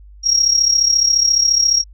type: tone with amplitude modulation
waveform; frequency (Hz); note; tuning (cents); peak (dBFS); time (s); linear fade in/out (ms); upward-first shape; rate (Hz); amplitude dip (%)
sine; 5600; F8; +4; -7; 0.23-1.84; 50; sine; 34.4; 75
effects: tanh soft clip ceiling -4 dBFS + added 50 Hz sine -38 dBFS peak until 1.93 s